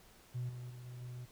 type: tone with level steps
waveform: triangle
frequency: 123.47 Hz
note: B2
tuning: in tune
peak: -33 / -41 / -45 / -43 / -41 dBFS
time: 0.34-1.26 s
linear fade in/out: 20 ms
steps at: 0.49 / 0.7 / 0.86 / 1.01 s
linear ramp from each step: 5 ms
effects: tanh soft clip ceiling -32 dBFS + pink hiss -62 dBFS RMS until 1.31 s